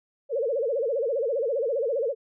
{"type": "tone with vibrato", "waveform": "sine", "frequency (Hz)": 506, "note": "B4", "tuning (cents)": 42, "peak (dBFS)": -23, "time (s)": [0.29, 2.15], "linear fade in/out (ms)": 50, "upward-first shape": "sine", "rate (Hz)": 15, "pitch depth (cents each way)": 230, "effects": []}